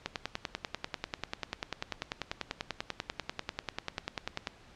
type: click train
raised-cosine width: 0.2 ms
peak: -15 dBFS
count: 46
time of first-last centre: 0.06-4.472 s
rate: 10.2 Hz
effects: pink hiss -57 dBFS RMS until 4.75 s + low-pass 5000 Hz 12 dB/octave